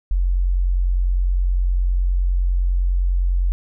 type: tone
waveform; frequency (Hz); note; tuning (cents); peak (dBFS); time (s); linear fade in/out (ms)
sine; 44.94; F#1; -50; -15; 0.11-3.52; 0
effects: none